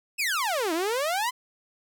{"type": "exponential two-way sweep", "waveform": "sawtooth", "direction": "down then up", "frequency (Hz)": [2710, 310.6, 1042], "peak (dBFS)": -21, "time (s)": [0.18, 1.31], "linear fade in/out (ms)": 20, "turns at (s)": 0.73, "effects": []}